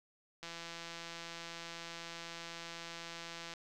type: click train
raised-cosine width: 0.2 ms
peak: -28 dBFS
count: 523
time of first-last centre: 0.43-3.537 s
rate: 168 Hz
effects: 11-bit